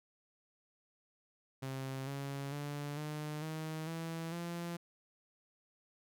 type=tone with pitch steps; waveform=sawtooth; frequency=133.5 / 139.17 / 145.08 / 151.24 / 157.66 / 164.36 / 171.34 Hz; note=C3 / C#3 / D3 / D#3 / D#3 / E3 / F3; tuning=+35 / +7 / -21 / -49 / +23 / -5 / -33 cents; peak=-35 dBFS; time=1.62-4.77 s; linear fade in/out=10 ms; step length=450 ms; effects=none